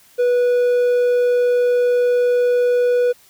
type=tone; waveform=triangle; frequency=489.7 Hz; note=B4; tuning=15 cents flat; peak=-11 dBFS; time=0.18-3.13 s; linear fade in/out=20 ms; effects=white hiss -51 dBFS RMS until 3.29 s